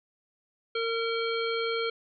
harmonic tone with a mistuned harmonic, 457.8 Hz, A#4, 31 cents flat, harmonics 1 / 3 / 5 / 7 / 9, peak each -29 / -34 / -36 / -37 / -39 dBFS, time 0.75-1.9 s, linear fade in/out 5 ms, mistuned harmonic 9, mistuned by +48 cents, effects none

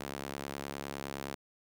sawtooth tone with high-pass filter, 69.7 Hz, C#2, 10 cents sharp, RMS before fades -41 dBFS, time 0-1.35 s, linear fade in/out 5 ms, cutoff 230 Hz, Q 0.55, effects none

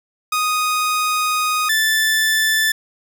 sawtooth tone pair in turn, 1244.5 / 1757.2 Hz, D#6 / A6, 0 / -3 cents, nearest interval tritone, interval 597 cents, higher second, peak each -13 / -11 dBFS, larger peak second, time 0.32-1.69 / 1.69-2.72 s, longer first, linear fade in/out 5 ms, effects none

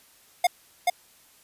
square tone with echo, 714 Hz, F5, 38 cents sharp, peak -17 dBFS, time 0.44-0.47 s, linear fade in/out 5 ms, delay 430 ms, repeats 1, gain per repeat -2 dB, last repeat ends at 0.9 s, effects white hiss -57 dBFS RMS until 1.43 s + resampled to 32000 Hz

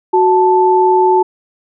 sine tone pair together, 370 / 878.9 Hz, F#4 / A5, 0 / -2 cents, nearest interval octave + minor third, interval 1498 cents, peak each -10 dBFS, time 0.13-1.23 s, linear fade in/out 10 ms, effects none

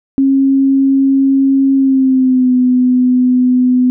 sine tone with pitch glide, 271 to 251.4 Hz, C#4 to B3, -39 to +31 cents, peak -7 dBFS, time 0.18-3.9 s, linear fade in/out 0 ms, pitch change -130 cents, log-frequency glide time 1.76-2.53 s, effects none

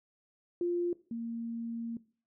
sine tone pair in turn, 349.1 / 231.3 Hz, F4 / A#3, -1 / -13 cents, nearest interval perfect fifth, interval 712 cents, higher first, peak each -28 / -34 dBFS, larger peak first, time 0.61-0.93 / 1.11-1.97 s, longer second, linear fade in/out 2 ms, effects noise-tail reverb RT60 0.4 s tail -19 dB re dry

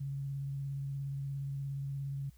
sine tone with vibrato, 138.59 Hz, C#3, in tune, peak -35 dBFS, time 0-2.3 s, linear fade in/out 10 ms, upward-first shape sine, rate 17 Hz, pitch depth 19 cents each way, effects added 60 Hz sine -57 dBFS peak until 2.37 s + white hiss -70 dBFS RMS until 2.37 s

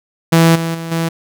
sawtooth tone with level steps, 165.1 Hz, E3, 3 cents sharp, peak -3 / -13 / -19 / -11 dBFS, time 0.32-1.09 s, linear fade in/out 10 ms, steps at 0.55 / 0.74 / 0.91 s, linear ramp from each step 10 ms, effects none

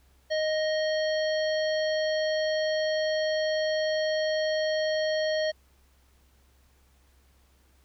harmonic tone with a mistuned harmonic, 622.3 Hz, D#5, in tune, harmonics 1 / 3 / 5 / 7 / 9, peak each -25 / -34 / -38 / -37 / -45 dBFS, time 0.3-5.52 s, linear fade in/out 20 ms, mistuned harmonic 5, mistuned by +41 cents, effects added 66 Hz sine -60 dBFS peak until 7.84 s + pink hiss -66 dBFS RMS until 7.84 s

